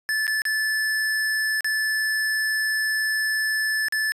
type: tone with dropouts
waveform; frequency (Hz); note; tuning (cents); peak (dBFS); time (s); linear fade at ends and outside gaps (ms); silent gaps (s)
square; 1743; A6; -17; -22; 0.09-4.12; 0; 0.268-0.278 / 0.419-0.453 / 1.607-1.645 / 3.884-3.924
effects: resampled to 32000 Hz